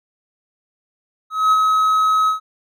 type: tone with ADSR envelope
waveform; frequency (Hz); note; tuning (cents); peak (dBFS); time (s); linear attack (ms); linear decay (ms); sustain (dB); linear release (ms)
triangle; 1278; D#6; +46; -8; 1.3-2.4; 220; 35; -3; 120
effects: none